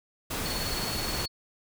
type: noise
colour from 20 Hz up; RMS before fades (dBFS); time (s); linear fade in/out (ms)
pink; -32; 0.3-1.26; 10
type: tone with tremolo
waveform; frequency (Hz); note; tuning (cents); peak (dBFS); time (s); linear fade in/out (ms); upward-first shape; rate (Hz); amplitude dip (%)
sine; 4390; C#8; -18; -32; 0.45-1.28; 10; sine; 19; 65
effects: none